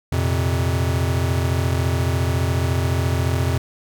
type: chord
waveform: square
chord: F suspended fourth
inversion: none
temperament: equal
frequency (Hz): 87.31 / 116.54 / 130.81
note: F2 / Bb2 / C3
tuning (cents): 0 / 0 / 0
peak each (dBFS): -21 / -26 / -24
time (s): 0.12-3.58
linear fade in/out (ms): 5
effects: none